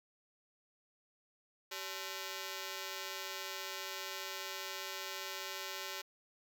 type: ring-modulated tone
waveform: 5% pulse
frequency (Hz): 479.1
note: A#4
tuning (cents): +47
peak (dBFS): -26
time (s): 1.71-6.02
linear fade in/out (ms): 10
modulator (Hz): 92.6
effects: none